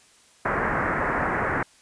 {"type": "low-pass noise", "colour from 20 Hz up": "white", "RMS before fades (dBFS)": -25, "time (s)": [0.45, 1.63], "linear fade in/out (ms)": 5, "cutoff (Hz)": 1900, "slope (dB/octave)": 48, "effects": ["white hiss -56 dBFS RMS until 1.81 s", "resampled to 22050 Hz"]}